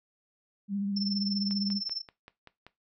sine tone with vibrato, 200 Hz, G3, 35 cents sharp, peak -29 dBFS, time 0.68-1.81 s, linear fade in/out 50 ms, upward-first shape sine, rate 15 Hz, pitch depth 37 cents each way
sine tone with tremolo, 5350 Hz, E8, 25 cents sharp, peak -27 dBFS, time 0.96-2.02 s, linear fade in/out 10 ms, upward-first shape triangle, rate 20 Hz, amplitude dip 100%
click train, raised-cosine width 0.3 ms, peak -31 dBFS, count 7, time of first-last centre 1.51-2.666 s, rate 5.19 Hz
effects noise-tail reverb RT60 0.2 s tail -17 dB re dry

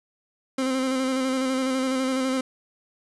30% pulse tone with vibrato, 261.6 Hz, C4, in tune, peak -20 dBFS, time 0.58-2.41 s, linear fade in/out 5 ms, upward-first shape square, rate 12 Hz, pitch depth 24 cents each way, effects resampled to 24000 Hz + 8-bit

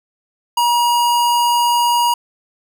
square tone, 955 Hz, A#5, 42 cents sharp, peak -13 dBFS, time 0.57-2.14 s, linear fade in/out 5 ms, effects none

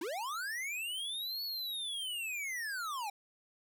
square linear two-way sweep, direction up then down, 289.8 to 4451 to 776 Hz, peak -37 dBFS, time 0.01-3.1 s, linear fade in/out 5 ms, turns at 1.43 s, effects none

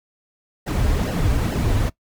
brown noise with flanger, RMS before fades -20 dBFS, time 0.66-1.9 s, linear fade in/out 20 ms, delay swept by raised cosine 0.84 to 5.84 ms, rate 2.3 Hz, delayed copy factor -0.75, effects noise-tail reverb RT60 0.1 s tail -19 dB re dry

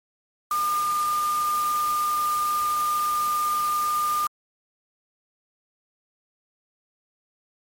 sine tone in noise, 1208 Hz, D6, 48 cents sharp, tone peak -21 dBFS, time 0.51-4.27 s, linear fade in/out 2 ms, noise white, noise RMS -35 dBFS, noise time 0.51-4.27 s, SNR +11 dB, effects MP3 64 kbps

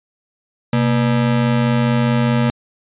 square ring-modulated tone, 181 Hz, F#3, 38 cents flat, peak -11 dBFS, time 0.73-2.5 s, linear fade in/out 0 ms, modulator 52.4 Hz, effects resampled to 8000 Hz

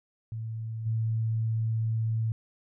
sine tone with level steps, 112 Hz, A2, 31 cents sharp, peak -32 / -25 dBFS, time 0.32-2.32 s, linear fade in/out 0 ms, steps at 0.85 s, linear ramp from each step 20 ms, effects none

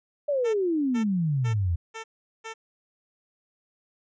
sine exponential sweep, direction down, 600 to 80.8 Hz, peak -22 dBFS, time 0.28-1.76 s, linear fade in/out 10 ms
10% pulse tone bursts, 447.3 Hz, A4, 28 cents sharp, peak -27 dBFS, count 5, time 0.44-2.54 s, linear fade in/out 20 ms, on 100 ms, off 400 ms
effects resampled to 16000 Hz

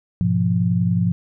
sine chord, F diminished, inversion first, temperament equal, 103.83 / 123.47 / 174.61 Hz, Ab2 / Cb3 / F3, 0 / 0 / 0 cents, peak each -21 / -23 / -18 dBFS, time 0.21-1.12 s, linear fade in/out 0 ms, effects none

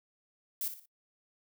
violet noise with echo, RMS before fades -34 dBFS, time 0.61-0.68 s, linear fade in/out 2 ms, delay 59 ms, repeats 3, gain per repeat -9 dB, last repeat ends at 0.857 s, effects noise-tail reverb RT60 0.1 s tail -24 dB re dry

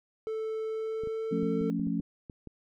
triangle tone with pitch glide, 440 to 447.2 Hz, A4 to A4, 0 to +28 cents, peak -29 dBFS, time 0.27-1.7 s, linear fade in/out 0 ms, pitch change +28 cents, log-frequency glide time 0.66-1.47 s
clicks, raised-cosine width 3 ms, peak -30 dBFS, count 9, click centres 1.036 / 1.073 / 1.431 / 1.613 / 1.796 / 1.871 / 2 / 2.298 / 2.473 s
sine chord, F augmented, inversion none, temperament equal, 174.61 / 220 / 277.2 Hz, F3 / A3 / C#4, 0 / 0 / 0 cents, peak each -32 dBFS, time 1.31-2.01 s, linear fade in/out 10 ms
effects none

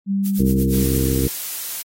sine tone, 196.8 Hz, G3, 7 cents sharp, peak -17 dBFS, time 0.06-0.86 s, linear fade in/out 50 ms
violet noise with tremolo, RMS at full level -28 dBFS, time 0.24-1.03 s, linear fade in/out 20 ms, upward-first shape sine, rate 8.7 Hz, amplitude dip 90%
harmonic tone, 66.1 Hz, C2, 18 cents sharp, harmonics 1 / 2 / 3 / 4 / 5 / 6 / 7, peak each -22 / -22 / -28 / -24 / -25 / -32 / -28 dBFS, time 0.39-1.28 s, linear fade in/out 10 ms
blue noise, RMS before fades -27 dBFS, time 0.72-1.83 s, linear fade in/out 20 ms
effects AAC 48 kbps

